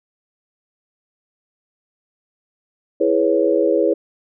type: chord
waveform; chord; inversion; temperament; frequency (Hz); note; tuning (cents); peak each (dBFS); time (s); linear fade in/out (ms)
sine; C# minor seventh; first; equal; 329.6 / 415.3 / 493.9 / 554.4; E4 / G#4 / B4 / C#5; 0 / 0 / 0 / 0; -19; 3-3.94; 10
effects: none